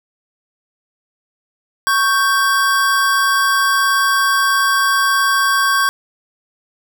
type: tone pair together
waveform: square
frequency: 1108.7 / 1567.9 Hz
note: C#6 / G6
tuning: 0 / 0 cents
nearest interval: tritone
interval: 600 cents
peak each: -16 dBFS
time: 1.87-5.89 s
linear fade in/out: 0 ms
effects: none